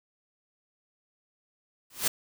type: noise with exponential growth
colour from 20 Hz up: white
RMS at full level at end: -21 dBFS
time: 1.9-2.08 s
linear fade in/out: 5 ms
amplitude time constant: 39 ms
effects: none